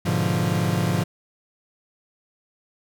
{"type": "chord", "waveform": "40% pulse", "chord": "G# diminished seventh", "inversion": "none", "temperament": "equal with one note detuned", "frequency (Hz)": [104.49, 123.47, 146.83, 174.61], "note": ["G#2", "B2", "D3", "F3"], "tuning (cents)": [11, 0, 0, 0], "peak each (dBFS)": [-25, -27, -26, -23], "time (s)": [0.05, 1.04], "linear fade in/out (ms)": 10, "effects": []}